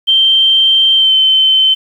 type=tone with pitch glide; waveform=sine; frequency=3136 to 3079 Hz; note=G7 to G7; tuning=0 to -32 cents; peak=-6 dBFS; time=0.07-1.75 s; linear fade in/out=20 ms; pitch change=-32 cents; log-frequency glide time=0.96-1.13 s; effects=7-bit